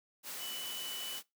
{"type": "tone in noise", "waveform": "sine", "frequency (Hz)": 2979, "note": "F#7", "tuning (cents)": 11, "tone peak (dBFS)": -42, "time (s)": [0.38, 1.21], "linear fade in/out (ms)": 50, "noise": "white", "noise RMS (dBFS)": -43, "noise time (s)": [0.23, 1.23], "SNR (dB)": -2, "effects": ["noise-tail reverb RT60 0.2 s tail -21 dB re dry", "high-pass 200 Hz 12 dB/octave"]}